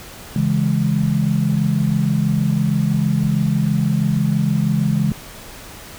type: chord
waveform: sine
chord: C# minor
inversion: none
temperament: equal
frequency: 138.59 / 164.81 / 207.7 Hz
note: C#3 / E3 / G#3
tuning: 0 / 0 / 0 cents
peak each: -19 dBFS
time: 0.36-5.12 s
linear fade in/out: 2 ms
effects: pink hiss -37 dBFS RMS until 5.98 s